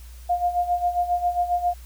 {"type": "tone with tremolo", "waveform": "sine", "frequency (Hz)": 707, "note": "F5", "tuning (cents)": 21, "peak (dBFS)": -17, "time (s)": [0.29, 1.74], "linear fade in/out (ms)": 10, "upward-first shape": "sine", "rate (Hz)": 7.4, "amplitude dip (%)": 75, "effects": ["added 60 Hz sine -39 dBFS peak until 1.85 s", "white hiss -52 dBFS RMS until 1.85 s"]}